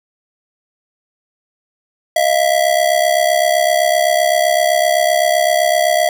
square ring-modulated tone, 660 Hz, E5, 2 cents sharp, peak -9 dBFS, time 2.16-6.09 s, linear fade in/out 2 ms, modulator 33.9 Hz, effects none

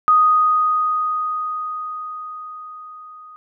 sine tone with level ramp, 1244.5 Hz, D#6, in tune, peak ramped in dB -9 to -38 dBFS, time 0.08-3.36 s, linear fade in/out 0 ms, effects none

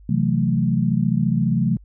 sine chord, F# half-diminished seventh, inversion second, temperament equal, 130.81 / 164.81 / 185 / 220 Hz, C3 / E3 / F#3 / A3, 0 / 0 / 0 / 0 cents, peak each -22 dBFS, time 0.09-1.77 s, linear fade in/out 5 ms, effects added 50 Hz sine -43 dBFS peak until 1.84 s

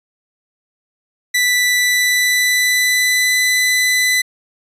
sawtooth tone with pitch glide, 1978 to 2001 Hz, B6 to B6, +2 to +22 cents, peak -9 dBFS, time 1.34-4.22 s, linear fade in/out 10 ms, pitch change +20 cents, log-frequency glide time 1.7-3.41 s, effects resampled to 32000 Hz

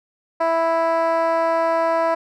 10% pulse tone with band-pass filter, 329.6 Hz, E4, in tune, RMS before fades -19 dBFS, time 0.4-2.15 s, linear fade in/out 10 ms, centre 760 Hz, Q 2.6, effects none

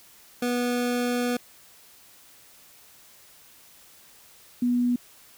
25% pulse / sine tone pair in turn, 244.2 / 244.2 Hz, B3 / B3, -19 / -19 cents, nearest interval unison, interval 0 cents, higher neither, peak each -20 dBFS, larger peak neither, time 0.42-1.37 / 4.62-4.96 s, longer first, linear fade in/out 5 ms, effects white hiss -53 dBFS RMS until 5.37 s

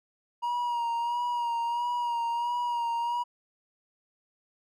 triangle tone with vibrato, 950 Hz, A#5, 33 cents sharp, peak -25 dBFS, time 0.42-3.24 s, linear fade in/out 20 ms, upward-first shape sine, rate 1.5 Hz, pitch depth 33 cents each way, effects none

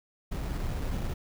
brown noise with sample-and-hold, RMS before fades -32 dBFS, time 0.31-1.14 s, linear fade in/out 10 ms, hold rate 3150 Hz, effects none

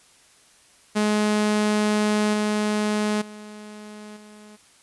sawtooth tone with level steps, 211 Hz, G#3, 28 cents sharp, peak -15 / -17 / -34 / -40 dBFS, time 0.95-4.57 s, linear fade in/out 20 ms, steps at 2.33 / 3.21 / 4.16 s, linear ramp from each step 10 ms, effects white hiss -55 dBFS RMS until 4.82 s + resampled to 24000 Hz

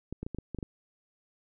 clicks, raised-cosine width 3 ms, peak -23 dBFS, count 8, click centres 0.126 / 0.23 / 0.265 / 0.347 / 0.386 / 0.547 / 0.587 / 0.628 s, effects none

